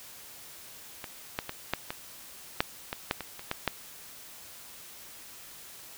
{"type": "clicks", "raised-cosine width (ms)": 0.3, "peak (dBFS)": [-21, -13, -18, -10, -17, -7, -16, -10, -19, -25, -13, -9], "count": 12, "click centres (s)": [1.042, 1.389, 1.494, 1.736, 1.905, 2.605, 2.929, 3.111, 3.207, 3.394, 3.514, 3.677], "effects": ["white hiss -48 dBFS RMS until 5.97 s"]}